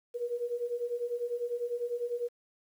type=beating tone pair; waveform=sine; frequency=472.9 / 482.9 Hz; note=A#4 / B4; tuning=+25 / -39 cents; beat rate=10 Hz; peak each=-36 / -33 dBFS; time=0.14-2.29 s; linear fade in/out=20 ms; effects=10-bit